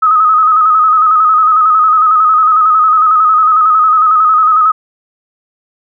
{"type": "tone with vibrato", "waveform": "sine", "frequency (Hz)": 1268, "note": "D#6", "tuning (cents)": 32, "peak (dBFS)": -5, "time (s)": [0.02, 4.72], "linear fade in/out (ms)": 10, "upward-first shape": "square", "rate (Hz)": 11, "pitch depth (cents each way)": 38, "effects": []}